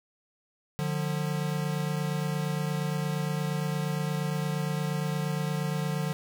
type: tone pair together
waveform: square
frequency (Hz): 149.3 / 177.88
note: D3 / F3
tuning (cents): +29 / +32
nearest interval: minor third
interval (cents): 303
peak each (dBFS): -30 / -33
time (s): 0.79-6.13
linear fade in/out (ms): 0
effects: 11-bit

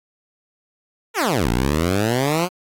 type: exponential two-way sweep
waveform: 10% pulse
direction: down then up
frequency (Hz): 493.9 to 55.8 to 186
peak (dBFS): -9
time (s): 1.14-2.49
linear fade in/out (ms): 50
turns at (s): 1.49
effects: AAC 64 kbps

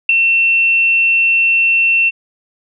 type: tone with ADSR envelope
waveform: sine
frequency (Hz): 2700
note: E7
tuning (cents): +41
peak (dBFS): -4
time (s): 0.09-2.11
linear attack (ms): 4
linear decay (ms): 8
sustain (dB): -5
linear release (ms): 30
effects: none

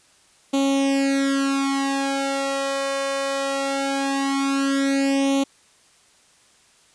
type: tone with flanger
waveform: sawtooth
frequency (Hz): 274.2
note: C#4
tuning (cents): -19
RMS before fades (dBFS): -22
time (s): 0.53-5.44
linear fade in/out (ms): 10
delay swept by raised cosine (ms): 0.29 to 1.69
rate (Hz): 0.2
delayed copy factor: +1
effects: white hiss -56 dBFS RMS until 6.94 s + resampled to 22050 Hz

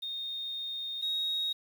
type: tone pair in turn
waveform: sine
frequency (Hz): 3686 / 3766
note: A#7 / A#7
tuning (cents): -20 / +17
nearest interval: unison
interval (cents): 37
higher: second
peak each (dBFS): -34 / -28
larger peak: second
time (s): 0.02-1.02 / 1.02-1.53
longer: first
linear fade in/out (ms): 10
effects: tanh soft clip ceiling -25 dBFS + 9-bit

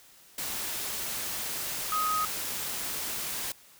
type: tone in noise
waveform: sine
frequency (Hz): 1257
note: D#6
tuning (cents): +17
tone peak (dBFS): -26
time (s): 1.92-2.25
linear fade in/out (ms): 2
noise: white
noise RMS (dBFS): -34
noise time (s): 0.38-3.52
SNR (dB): +5
effects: white hiss -56 dBFS RMS until 3.79 s

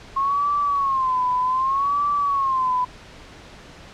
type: tone with vibrato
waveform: sine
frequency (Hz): 1076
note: C6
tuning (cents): +48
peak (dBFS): -18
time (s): 0.16-2.85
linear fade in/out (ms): 10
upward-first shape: sine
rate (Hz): 0.65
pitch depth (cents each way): 130
effects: pink hiss -43 dBFS RMS until 3.93 s + low-pass 5000 Hz 12 dB/octave

